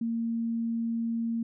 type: tone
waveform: sine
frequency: 230 Hz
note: A#3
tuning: 23 cents flat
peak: -27 dBFS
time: 0.01-1.43 s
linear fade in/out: 5 ms
effects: none